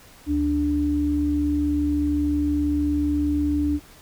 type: tone pair together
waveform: sine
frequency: 73.42 / 293.7 Hz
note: D2 / D4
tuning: 0 / 0 cents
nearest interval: 2 octaves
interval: 2400 cents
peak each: -26 / -20 dBFS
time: 0.26-3.8 s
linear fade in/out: 50 ms
effects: pink hiss -49 dBFS RMS until 4.01 s